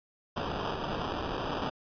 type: noise with sample-and-hold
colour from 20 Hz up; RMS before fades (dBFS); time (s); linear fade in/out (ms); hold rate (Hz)
blue; -34; 0.36-1.7; 10; 2100
effects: resampled to 11025 Hz